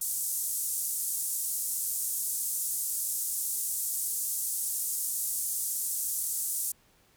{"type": "band-pass noise", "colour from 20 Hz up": "pink", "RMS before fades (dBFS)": -32, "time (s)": [0.01, 6.72], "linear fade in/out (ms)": 5, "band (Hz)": [7900, 14000], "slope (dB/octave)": 24, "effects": ["pink hiss -64 dBFS RMS until 7.16 s"]}